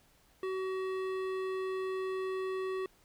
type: tone with hard clipping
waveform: triangle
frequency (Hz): 377.5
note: F#4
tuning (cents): +35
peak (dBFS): -35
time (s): 0.43-2.86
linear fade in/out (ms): 2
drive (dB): 18
effects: pink hiss -66 dBFS RMS until 3.04 s